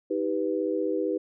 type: chord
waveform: sine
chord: Eb augmented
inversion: none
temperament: equal with one note detuned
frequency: 316.6 / 392 / 493.9 Hz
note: Eb4 / G4 / B4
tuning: +30 / 0 / 0 cents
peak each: -29 dBFS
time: 0.1-1.18 s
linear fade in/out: 10 ms
effects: none